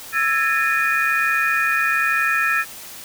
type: tone cluster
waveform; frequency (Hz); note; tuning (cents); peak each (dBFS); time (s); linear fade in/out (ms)
sine; 1328 / 1666 / 1807 / 2459; E6 / G#6 / A6 / D#7; +12 / +5 / +46 / -21; -22; 0.12-2.65; 50
effects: white hiss -37 dBFS RMS until 3.04 s